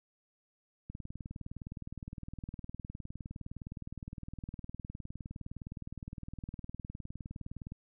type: click train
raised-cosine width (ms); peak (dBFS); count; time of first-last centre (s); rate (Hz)
5; -30; 134; 0.9-7.721; 19.5
effects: none